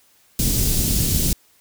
pink band-stop noise, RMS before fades -19 dBFS, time 0.39-1.33 s, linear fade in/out 2 ms, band 230 to 5600 Hz, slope 12 dB/octave, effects white hiss -57 dBFS RMS until 1.6 s

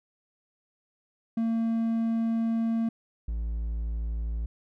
triangle tone pair in turn, 227.5 / 56.27 Hz, A#3 / A1, -42 / +40 cents, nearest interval 2 octaves, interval 2418 cents, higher first, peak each -22 / -26 dBFS, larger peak first, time 1.37-2.89 / 3.28-4.46 s, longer first, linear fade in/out 5 ms, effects none

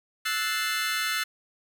25% pulse chord, F# half-diminished seventh, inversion third, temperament equal, 1318.5 / 1480 / 1760 / 2093 Hz, E6 / F#6 / A6 / C7, 0 / 0 / 0 / 0 cents, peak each -28 dBFS, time 0.25-1.24 s, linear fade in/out 10 ms, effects none

